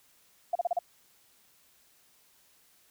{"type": "tone bursts", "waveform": "sine", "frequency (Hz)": 698.5, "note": "F5", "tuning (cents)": 0, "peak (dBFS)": -24, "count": 5, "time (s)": [0.53, 0.79], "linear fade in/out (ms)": 5, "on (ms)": 24, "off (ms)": 35, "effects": ["white hiss -64 dBFS RMS until 2.9 s"]}